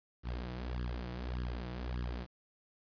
sawtooth tone with flanger, 61 Hz, B1, 21 cents flat, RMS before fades -39 dBFS, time 0.23-2.27 s, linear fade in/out 50 ms, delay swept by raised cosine 0.62 to 6.22 ms, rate 1.7 Hz, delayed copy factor +0.9, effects resampled to 11025 Hz + 10-bit

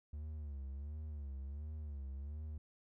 triangle tone with vibrato, 72.2 Hz, D2, 29 cents flat, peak -40 dBFS, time 0.13-2.58 s, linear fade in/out 5 ms, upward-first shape sine, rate 1.4 Hz, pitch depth 120 cents each way, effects none

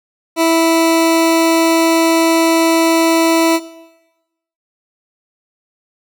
20% pulse tone, 328.7 Hz, E4, 5 cents flat, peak -5 dBFS, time 0.36-3.6 s, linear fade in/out 50 ms, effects noise-tail reverb RT60 1.0 s tail -18 dB re dry

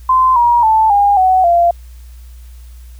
sine tone with pitch steps, 1033 / 952.8 / 878.7 / 810.5 / 747.5 / 689.4 Hz, C6 / A#5 / A5 / G#5 / F#5 / F5, -22 / +38 / -3 / -42 / +17 / -23 cents, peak -7 dBFS, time 0.09-1.71 s, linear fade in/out 5 ms, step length 270 ms, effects added 60 Hz sine -32 dBFS peak until 2.99 s + white hiss -50 dBFS RMS until 2.99 s

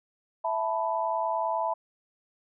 sine chord, E suspended fourth, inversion none, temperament just, 659.3 / 879 / 988.9 Hz, E5 / A5 / B5, 0 / -2 / +2 cents, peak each -30 dBFS, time 0.44-1.74 s, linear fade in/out 10 ms, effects none

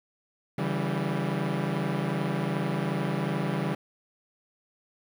sawtooth chord, C# diminished, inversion none, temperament equal with one note detuned, 142.16 / 164.81 / 196 Hz, C#3 / E3 / G3, +44 / 0 / 0 cents, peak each -27 dBFS, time 0.58-3.75 s, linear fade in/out 5 ms, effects low-pass 3000 Hz 12 dB/octave + 9-bit

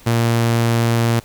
sawtooth tone, 116.4 Hz, A#2, 2 cents flat, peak -10 dBFS, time 0.06-1.2 s, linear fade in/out 10 ms, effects pink hiss -45 dBFS RMS until 1.24 s

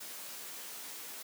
white noise with comb filter, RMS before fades -45 dBFS, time 0-1.23 s, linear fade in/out 10 ms, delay 15 ms, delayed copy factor +0.6, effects high-pass 200 Hz 12 dB/octave

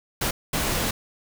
pink noise bursts at uneven times, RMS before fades -25 dBFS, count 2, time 0.21-0.31 / 0.53-0.91 s, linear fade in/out 5 ms, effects none

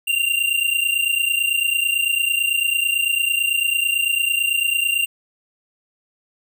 square tone pair together, 2765 / 2794 Hz, F7 / F7, -18 / 0 cents, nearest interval unison, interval 18 cents, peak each -21 dBFS, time 0.07-5.06 s, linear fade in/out 10 ms, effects none

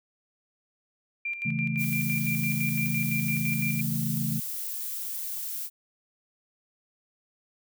sine tone with tremolo, 2376 Hz, D7, 20 cents sharp, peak -28 dBFS, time 1.25-3.81 s, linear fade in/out 5 ms, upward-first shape square, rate 5.9 Hz, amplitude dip 60%
sine chord, A major, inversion first, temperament just, 137.5 / 165 / 220 Hz, C#3 / E3 / A3, -14 / +2 / 0 cents, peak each -31 dBFS, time 1.45-4.4 s, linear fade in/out 10 ms
violet noise, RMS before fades -34 dBFS, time 1.77-5.7 s, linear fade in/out 50 ms
effects none

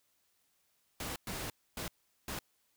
pink noise bursts at uneven times, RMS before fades -40 dBFS, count 4, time 1-1.16 / 1.27-1.5 / 1.77-1.88 / 2.28-2.39 s, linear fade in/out 2 ms, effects white hiss -75 dBFS RMS until 2.76 s

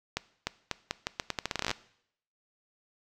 accelerating click train, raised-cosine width 0.2 ms, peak -12 dBFS, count 19, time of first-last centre 0.17-1.713 s, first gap 300 ms, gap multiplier 0.81, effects noise-tail reverb RT60 0.7 s tail -19 dB re dry

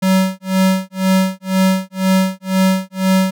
square tone with tremolo, 189 Hz, F#3, 37 cents sharp, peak -10 dBFS, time 0.02-3.31 s, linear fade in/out 10 ms, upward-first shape sine, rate 2 Hz, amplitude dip 100%, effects none

